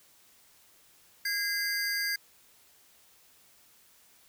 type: tone cluster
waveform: square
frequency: 1634 / 2063 / 4738 Hz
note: G#6 / C7 / D8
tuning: -29 / -25 / +14 cents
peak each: -33 / -35 / -34 dBFS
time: 1.25-2.16 s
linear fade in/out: 5 ms
effects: white hiss -61 dBFS RMS until 4.28 s